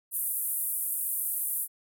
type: band-pass noise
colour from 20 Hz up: white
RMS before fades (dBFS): -31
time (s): 0.11-1.68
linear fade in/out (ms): 50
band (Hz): 9400 to 15000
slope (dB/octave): 48
effects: none